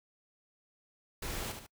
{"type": "noise with echo", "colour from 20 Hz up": "pink", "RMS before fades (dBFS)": -39, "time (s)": [1.22, 1.52], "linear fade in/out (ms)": 5, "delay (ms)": 73, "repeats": 2, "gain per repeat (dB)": -6, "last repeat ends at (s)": 1.666, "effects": ["noise-tail reverb RT60 0.1 s tail -25 dB re dry"]}